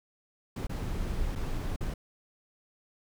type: noise with dropouts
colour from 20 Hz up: brown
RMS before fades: -32 dBFS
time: 0.56-1.94 s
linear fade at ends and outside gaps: 5 ms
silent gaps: 0.67-0.694 / 1.353-1.357 / 1.762-1.807 s
effects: none